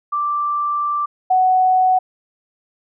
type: tone pair in turn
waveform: sine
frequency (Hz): 1174.7 / 743.7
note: D6 / F#5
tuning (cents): 0 / +9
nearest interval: minor sixth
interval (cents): 791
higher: first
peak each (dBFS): -17 / -11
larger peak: second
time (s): 0.12-1.06 / 1.3-1.99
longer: first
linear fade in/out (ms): 10
effects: none